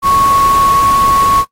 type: tone in noise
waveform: sine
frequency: 1106 Hz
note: C#6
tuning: 4 cents flat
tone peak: -7 dBFS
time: 0.02-1.45 s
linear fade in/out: 50 ms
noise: pink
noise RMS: -22 dBFS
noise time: 0.02-1.45 s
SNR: +12 dB
effects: noise-tail reverb RT60 0.1 s tail -19 dB re dry + AAC 48 kbps